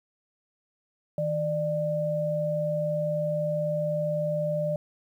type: tone pair together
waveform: sine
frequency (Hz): 157.86 / 596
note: D#3 / D5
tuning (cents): +25 / +25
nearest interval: octave + major seventh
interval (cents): 2300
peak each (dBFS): -30 / -26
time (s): 1.18-4.76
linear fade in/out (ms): 2
effects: 10-bit